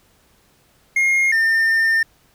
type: tone pair in turn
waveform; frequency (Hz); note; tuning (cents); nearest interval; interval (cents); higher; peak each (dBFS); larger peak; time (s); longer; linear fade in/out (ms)
triangle; 2139 / 1806; C7 / A6; +38 / +45; minor third; 293; first; -12; neither; 0.96-1.32 / 1.32-2.03; second; 5
effects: pink hiss -57 dBFS RMS until 2.34 s